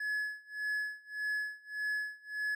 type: tone with tremolo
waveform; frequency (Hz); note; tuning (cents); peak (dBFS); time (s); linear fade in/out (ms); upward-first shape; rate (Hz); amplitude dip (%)
triangle; 1701; G#6; +41; -29; 0-2.55; 5; sine; 1.7; 95
effects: none